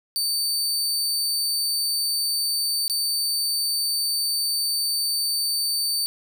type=tone with dropouts; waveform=sawtooth; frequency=4575 Hz; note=D8; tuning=46 cents flat; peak=-19 dBFS; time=0.16-6.06 s; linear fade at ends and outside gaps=0 ms; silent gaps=2.88-2.898 s; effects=none